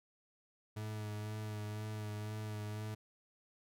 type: tone with vibrato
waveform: 40% pulse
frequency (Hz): 106.5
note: G#2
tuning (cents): +44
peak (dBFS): -39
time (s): 0.76-2.95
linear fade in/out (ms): 10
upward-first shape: sine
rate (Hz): 2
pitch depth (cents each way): 22
effects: none